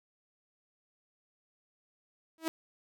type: tone with exponential growth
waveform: sawtooth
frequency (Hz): 323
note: E4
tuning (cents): -35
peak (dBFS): -23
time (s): 2.38-2.48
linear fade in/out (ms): 0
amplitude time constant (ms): 21
effects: none